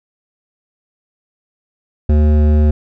sine tone with hard clipping, 75.3 Hz, D2, 44 cents sharp, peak -10 dBFS, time 2.09-2.71 s, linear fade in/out 5 ms, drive 13 dB, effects none

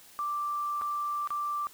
sine tone with dropouts, 1175 Hz, D6, 1 cent sharp, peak -29 dBFS, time 0.19-1.67 s, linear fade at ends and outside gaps 0 ms, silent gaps 0.813-0.819 / 1.274-1.305 s, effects white hiss -54 dBFS RMS until 1.73 s

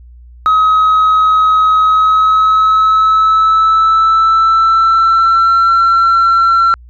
sine tone with pitch glide, 1271 to 1354.4 Hz, D#6 to E6, +36 to +46 cents, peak -4 dBFS, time 0.46-6.74 s, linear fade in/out 0 ms, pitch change +110 cents, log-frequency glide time 1.82-5.74 s, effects tanh soft clip ceiling -5 dBFS + added 60 Hz sine -34 dBFS peak until 6.89 s

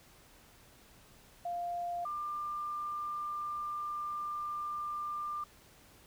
sine tone pair in turn, 698.5 / 1193.3 Hz, F5 / D6, 0 / +27 cents, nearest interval major sixth, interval 927 cents, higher second, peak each -34 / -35 dBFS, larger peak first, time 1.45-2.05 / 2.05-5.44 s, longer second, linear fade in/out 5 ms, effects pink hiss -60 dBFS RMS until 6.06 s

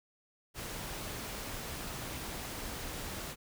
pink noise, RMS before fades -41 dBFS, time 0.54-3.36 s, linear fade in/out 50 ms, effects none

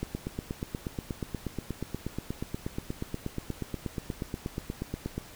click train, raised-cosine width 3 ms, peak -19 dBFS, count 44, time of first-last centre 0.03-5.18 s, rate 8.35 Hz, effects pink hiss -49 dBFS RMS until 5.35 s

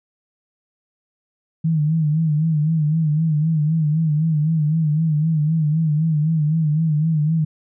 sine tone with vibrato, 155.9 Hz, D#3, 4 cents sharp, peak -15 dBFS, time 1.64-7.45 s, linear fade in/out 10 ms, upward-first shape sine, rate 3.9 Hz, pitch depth 85 cents each way, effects none

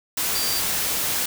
sine tone in noise, 4697 Hz, D8, 1 cent flat, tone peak -27 dBFS, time 0.35-0.6 s, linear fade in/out 5 ms, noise white, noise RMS -24 dBFS, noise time 0.17-1.26 s, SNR -6 dB, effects none

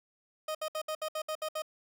30% pulse tone bursts, 622.3 Hz, D#5, in tune, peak -30 dBFS, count 9, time 0.48-1.621 s, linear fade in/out 5 ms, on 69 ms, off 65 ms, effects none

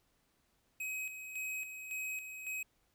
square tone with tremolo, 2535 Hz, D#7, 32 cents sharp, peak -38 dBFS, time 0.8-2.63 s, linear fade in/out 5 ms, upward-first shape square, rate 1.8 Hz, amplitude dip 55%, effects pink hiss -75 dBFS RMS until 2.94 s

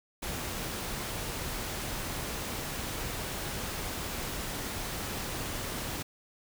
pink noise, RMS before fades -36 dBFS, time 0.22-6.03 s, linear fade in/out 10 ms, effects none

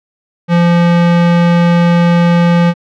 square tone, 172.2 Hz, F3, 24 cents flat, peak -7 dBFS, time 0.48-2.74 s, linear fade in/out 50 ms, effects low-pass 3000 Hz 12 dB/octave

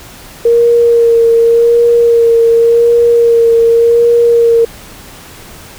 sine tone with vibrato, 466.2 Hz, A#4, in tune, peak -4 dBFS, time 0.45-4.65 s, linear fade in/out 5 ms, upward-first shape sine, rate 0.88 Hz, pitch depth 20 cents each way, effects pink hiss -33 dBFS RMS until 5.78 s

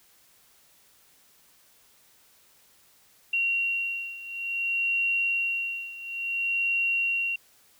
sine beating tone pair, 2749 / 2749.57 Hz, F7 / F7, -28 / -28 cents, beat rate 0.57 Hz, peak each -30 / -27 dBFS, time 3.33-7.36 s, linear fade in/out 5 ms, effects white hiss -60 dBFS RMS until 7.79 s

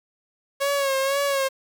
sawtooth tone with vibrato, 550 Hz, C#5, 14 cents flat, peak -17 dBFS, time 0.6-1.49 s, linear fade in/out 20 ms, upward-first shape sine, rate 2 Hz, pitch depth 51 cents each way, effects 8-bit

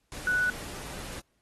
sine tone in noise, 1480 Hz, F#6, in tune, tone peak -23 dBFS, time 0.27-0.5 s, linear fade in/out 2 ms, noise pink, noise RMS -41 dBFS, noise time 0.12-1.2 s, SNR +15 dB, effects pink hiss -74 dBFS RMS until 1.41 s + AAC 32 kbps

